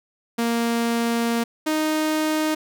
sawtooth tone pair in turn, 233.1 / 310.3 Hz, A#3 / D#4, 0 / -5 cents, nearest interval perfect fourth, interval 495 cents, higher second, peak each -16 dBFS, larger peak neither, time 0.38-1.44 / 1.66-2.55 s, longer first, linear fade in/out 10 ms, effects none

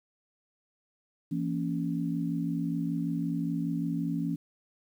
sine chord, A# diminished, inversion second, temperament just, 167.82 / 233.1 / 279.7 Hz, E3 / A#3 / C#4, +31 / 0 / +16 cents, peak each -31 / -35 / -32 dBFS, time 1.31-4.36 s, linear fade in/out 10 ms, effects 10-bit

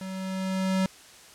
square tone with level ramp, 189.2 Hz, F#3, 39 cents sharp, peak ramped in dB -35 to -22 dBFS, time 0.01-0.86 s, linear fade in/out 2 ms, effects white hiss -50 dBFS RMS until 1.34 s + low-pass 9000 Hz 12 dB/octave

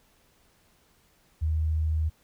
sine tone with vibrato, 78.6 Hz, D#2, 18 cents sharp, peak -23 dBFS, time 1.41-2.1 s, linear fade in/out 20 ms, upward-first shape triangle, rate 14 Hz, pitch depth 9 cents each way, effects pink hiss -64 dBFS RMS until 2.23 s

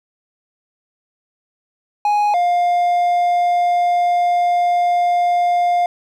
triangle tone pair in turn, 830.6 / 704.6 Hz, G#5 / F5, 0 / +15 cents, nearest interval minor third, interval 285 cents, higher first, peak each -11 dBFS, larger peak neither, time 2.05-2.34 / 2.34-5.86 s, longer second, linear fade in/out 2 ms, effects none

